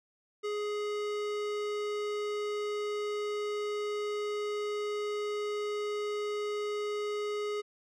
square tone with low-pass filter, 417 Hz, G#4, 7 cents sharp, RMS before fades -34 dBFS, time 0.43-7.62 s, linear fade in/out 20 ms, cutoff 6100 Hz, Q 0.58, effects none

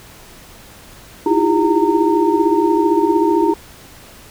sine tone cluster, 315.2 / 332.6 / 348.3 / 401.9 / 919 Hz, D#4 / E4 / F4 / G4 / A#5, +23 / +16 / -5 / +43 / -25 cents, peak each -18 dBFS, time 1.26-3.54 s, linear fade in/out 5 ms, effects pink hiss -41 dBFS RMS until 4.3 s

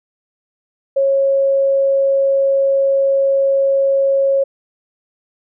sine tone, 547 Hz, C#5, 23 cents flat, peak -11 dBFS, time 0.96-4.44 s, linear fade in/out 10 ms, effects none

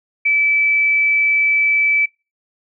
sine tone, 2309 Hz, D7, 30 cents flat, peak -12 dBFS, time 0.25-2.06 s, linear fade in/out 10 ms, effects noise-tail reverb RT60 0.3 s tail -26 dB re dry

